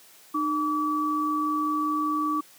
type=tone pair together; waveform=sine; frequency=304.2 / 1148.5 Hz; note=D#4 / D6; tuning=-39 / -39 cents; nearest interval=octave + major seventh; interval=2300 cents; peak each=-27 / -25 dBFS; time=0.34-2.41 s; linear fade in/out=10 ms; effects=white hiss -53 dBFS RMS until 2.58 s + high-pass 150 Hz 12 dB/octave